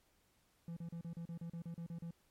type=tone bursts; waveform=triangle; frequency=168.1 Hz; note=E3; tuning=34 cents sharp; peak=-40 dBFS; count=12; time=0.68-2.108 s; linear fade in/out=2 ms; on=86 ms; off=36 ms; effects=pink hiss -74 dBFS RMS until 2.3 s + MP3 64 kbps